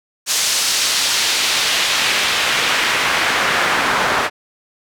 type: noise with band-pass filter sweep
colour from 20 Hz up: pink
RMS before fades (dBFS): -17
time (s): 0.26-4.3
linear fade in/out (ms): 50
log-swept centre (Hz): 6100 to 1200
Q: 0.95
effects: none